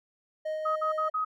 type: tone with tremolo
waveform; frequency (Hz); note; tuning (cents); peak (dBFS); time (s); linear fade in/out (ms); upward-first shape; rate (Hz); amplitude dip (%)
triangle; 622.3; D#5; 0; -27; 0.45-1.1; 10; sine; 4.8; 25
type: tone bursts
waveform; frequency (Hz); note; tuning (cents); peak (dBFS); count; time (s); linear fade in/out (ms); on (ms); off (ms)
sine; 1262; D#6; +24; -26; 4; 0.65-1.249; 10; 110; 53
effects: none